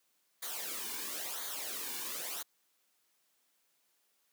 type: noise with flanger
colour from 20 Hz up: white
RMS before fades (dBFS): -40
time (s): 0.42-2.43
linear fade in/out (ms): 10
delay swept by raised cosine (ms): 0.37 to 1.57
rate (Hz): 0.98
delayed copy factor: -0.7
effects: white hiss -75 dBFS RMS until 4.32 s + high-pass 200 Hz 12 dB/octave